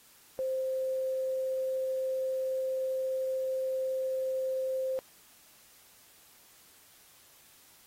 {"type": "tone with quantisation", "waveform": "sine", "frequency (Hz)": 523.3, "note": "C5", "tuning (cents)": 0, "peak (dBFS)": -29, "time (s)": [0.39, 4.99], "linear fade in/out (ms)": 0, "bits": 9, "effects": ["white hiss -59 dBFS RMS until 7.86 s", "AAC 48 kbps"]}